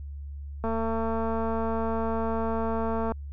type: click train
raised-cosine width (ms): 1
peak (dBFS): -17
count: 559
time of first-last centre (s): 0.64-3.12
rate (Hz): 225
effects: added 71 Hz sine -35 dBFS peak until 3.32 s